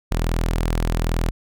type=tone; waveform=sawtooth; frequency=41.2 Hz; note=E1; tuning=in tune; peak=-15 dBFS; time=0.11-1.31 s; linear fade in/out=10 ms; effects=none